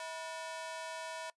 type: ring-modulated tone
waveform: sawtooth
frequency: 809 Hz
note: G#5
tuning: 46 cents flat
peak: -34 dBFS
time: 0-1.3 s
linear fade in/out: 2 ms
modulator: 165 Hz
effects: noise-tail reverb RT60 0.1 s tail -21 dB re dry + resampled to 24000 Hz